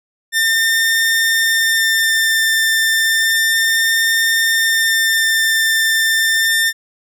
sawtooth tone with vibrato, 1800 Hz, A6, 39 cents sharp, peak -9 dBFS, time 0.32-6.73 s, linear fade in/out 50 ms, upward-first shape sine, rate 0.32 Hz, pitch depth 10 cents each way, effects none

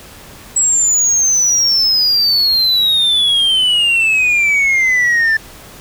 sine exponential sweep, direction down, 7800 to 1760 Hz, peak -7 dBFS, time 0.56-5.37 s, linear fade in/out 5 ms, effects tanh soft clip ceiling -9 dBFS + pink hiss -37 dBFS RMS until 5.8 s

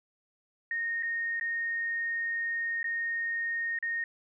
sine tone with dropouts, 1851 Hz, A#6, 13 cents flat, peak -29 dBFS, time 0.71-4.04 s, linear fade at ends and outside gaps 2 ms, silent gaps 1.026-1.031 / 1.398-1.41 / 2.83-2.842 / 3.788-3.826 s, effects none

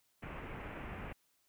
pink low-pass noise, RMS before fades -45 dBFS, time 0.22-1.13 s, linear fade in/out 10 ms, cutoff 2700 Hz, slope 48 dB/octave, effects white hiss -75 dBFS RMS until 1.48 s

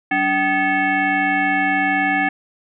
sine tone with frequency modulation, 1244.5 Hz, D#6, in tune, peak -15 dBFS, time 0.11-2.29 s, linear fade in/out 5 ms, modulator 478 Hz, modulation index 2.2, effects none

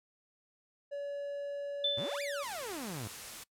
triangle tone, 569 Hz, C#5, 45 cents sharp, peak -34 dBFS, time 0.91-2.44 s, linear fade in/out 20 ms
sine tone with exponential decay, 3520 Hz, A7, in tune, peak -26 dBFS, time 1.84-2.49 s, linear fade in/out 5 ms, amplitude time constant 140 ms
sawtooth exponential two-way sweep, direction up then down, 96.4 to 2487 to 96.4 Hz, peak -35 dBFS, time 1.97-3.08 s, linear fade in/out 10 ms, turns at 2.22 s
white noise, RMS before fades -45 dBFS, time 2.42-3.44 s, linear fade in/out 10 ms
effects noise-tail reverb RT60 0.1 s tail -21 dB re dry + low-pass 12000 Hz 12 dB/octave

